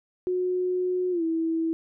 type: tone with pitch glide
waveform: sine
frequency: 364.2 to 326.3 Hz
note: F#4 to E4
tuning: -27 to -18 cents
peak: -23 dBFS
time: 0.27-1.73 s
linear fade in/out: 0 ms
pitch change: -191 cents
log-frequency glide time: 1.11-1.23 s
effects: none